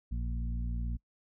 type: harmonic tone with a mistuned harmonic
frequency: 58.27 Hz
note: A#1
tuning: in tune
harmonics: 1 / 2 / 3 / 4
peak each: -32 / -41 / -45 / -45 dBFS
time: 0.11-0.97 s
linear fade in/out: 10 ms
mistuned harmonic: 1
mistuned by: -42 cents
effects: noise-tail reverb RT60 0.1 s tail -25 dB re dry